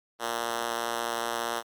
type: tone with high-pass filter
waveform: 5% pulse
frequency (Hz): 117.2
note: A#2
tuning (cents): +10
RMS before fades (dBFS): -31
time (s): 0.19-1.63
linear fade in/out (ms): 50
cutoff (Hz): 410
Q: 0.68
effects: MP3 96 kbps